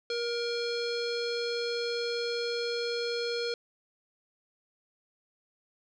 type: tone with low-pass filter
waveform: square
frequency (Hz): 472.6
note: A#4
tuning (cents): +24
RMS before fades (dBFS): -32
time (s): 0.1-3.54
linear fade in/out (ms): 2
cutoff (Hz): 4500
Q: 4.8
effects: none